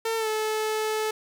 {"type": "tone with pitch glide", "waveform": "sawtooth", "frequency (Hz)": [451.4, 433.5], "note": ["A4", "A4"], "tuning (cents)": [44, -26], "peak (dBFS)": -21, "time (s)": [0.05, 1.11], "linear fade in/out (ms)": 5, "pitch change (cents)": -70, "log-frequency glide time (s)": [0.17, 0.28], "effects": []}